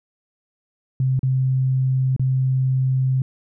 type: tone with dropouts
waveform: sine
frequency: 130.81 Hz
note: C3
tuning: in tune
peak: -16 dBFS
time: 1-3.22 s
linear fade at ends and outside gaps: 2 ms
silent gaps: 1.193-1.231 / 2.164-2.195 s
effects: none